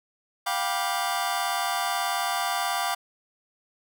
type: chord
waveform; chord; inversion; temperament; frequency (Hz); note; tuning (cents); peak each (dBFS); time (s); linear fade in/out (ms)
sawtooth; G dominant seventh; third; just; 705.6 / 784 / 980 / 1176; F5 / G5 / B5 / D6; +18 / 0 / -14 / +2; -26 / -26 / -29 / -27; 0.46-2.95; 10
effects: none